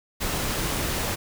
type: noise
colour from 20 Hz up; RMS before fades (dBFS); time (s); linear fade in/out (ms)
pink; -27; 0.2-1.16; 20
effects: none